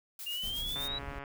blue noise with tremolo, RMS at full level -42 dBFS, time 0.19-0.88 s, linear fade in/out 2 ms, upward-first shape sine, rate 8.2 Hz, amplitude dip 55%
sine exponential sweep, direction up, 2794 to 3936 Hz, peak -34 dBFS, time 0.26-0.99 s, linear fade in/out 10 ms
brown noise, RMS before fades -44 dBFS, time 0.43-1.19 s, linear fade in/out 0 ms
click train, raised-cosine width 0.5 ms, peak -28 dBFS, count 68, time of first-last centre 0.76-1.239 s, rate 140 Hz
effects none

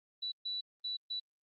sine tone bursts at uneven times, 3951 Hz, B7, in tune, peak -35 dBFS, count 4, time 0.22-0.32 / 0.45-0.61 / 0.84-0.97 / 1.1-1.2 s, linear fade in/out 10 ms, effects Opus 32 kbps

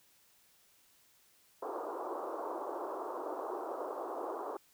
pink band-pass noise, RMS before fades -40 dBFS, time 1.62-4.57 s, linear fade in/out 5 ms, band 330 to 1200 Hz, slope 48 dB/octave, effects white hiss -67 dBFS RMS until 4.73 s

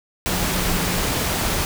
sine tone in noise, 179.9 Hz, F#3, 48 cents flat, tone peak -28 dBFS, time 0.32-1 s, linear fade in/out 0 ms, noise pink, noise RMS -22 dBFS, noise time 0.26-1.65 s, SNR -9 dB, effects none

